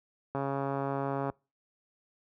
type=click train; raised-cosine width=1 ms; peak=-19 dBFS; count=132; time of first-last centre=0.35-1.299 s; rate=138 Hz; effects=noise-tail reverb RT60 0.3 s tail -26 dB re dry + high-pass 60 Hz 12 dB/octave